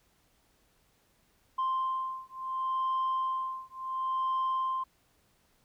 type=beating tone pair; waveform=sine; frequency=1046.5 / 1047.21 Hz; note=C6 / C6; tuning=0 / +1 cents; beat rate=0.71 Hz; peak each=-31 dBFS; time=1.58-4.84 s; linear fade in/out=10 ms; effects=tanh soft clip ceiling -25 dBFS + pink hiss -69 dBFS RMS until 5.64 s